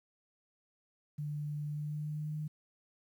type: tone with pitch glide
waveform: sine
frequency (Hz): 148.2 to 152.63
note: D3 to D#3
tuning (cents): +16 to -33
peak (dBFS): -35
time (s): 1.18-2.48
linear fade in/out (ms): 10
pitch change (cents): +51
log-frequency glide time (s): 1.67-2.34
effects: 11-bit